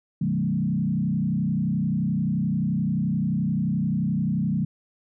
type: tone with frequency modulation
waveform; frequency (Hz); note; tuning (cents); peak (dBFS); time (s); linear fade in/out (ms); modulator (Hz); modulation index
sine; 182.8; F#3; -21; -21; 0.21-4.65; 5; 31.5; 1.5
effects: none